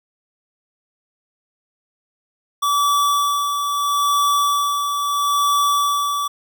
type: tone with tremolo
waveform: square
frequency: 1152 Hz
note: D6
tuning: 34 cents flat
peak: -15 dBFS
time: 2.62-6.28 s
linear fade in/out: 10 ms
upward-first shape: sine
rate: 0.76 Hz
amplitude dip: 45%
effects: none